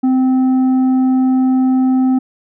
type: tone with tanh clipping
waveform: triangle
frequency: 259 Hz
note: C4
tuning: 17 cents flat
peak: -11 dBFS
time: 0.03-2.19 s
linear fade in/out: 10 ms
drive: 10 dB
effects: none